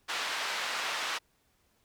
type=band-pass noise; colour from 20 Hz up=pink; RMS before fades=-34 dBFS; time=0.08-1.19 s; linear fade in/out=20 ms; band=1000 to 4600 Hz; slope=12 dB/octave; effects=pink hiss -71 dBFS RMS until 1.84 s